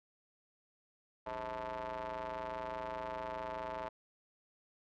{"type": "ring-modulated tone", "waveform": "sawtooth", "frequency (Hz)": 119.3, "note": "A#2", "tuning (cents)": 41, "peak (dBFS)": -32, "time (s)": [1.26, 3.89], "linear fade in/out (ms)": 10, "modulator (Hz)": 763, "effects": ["low-pass 3000 Hz 12 dB/octave"]}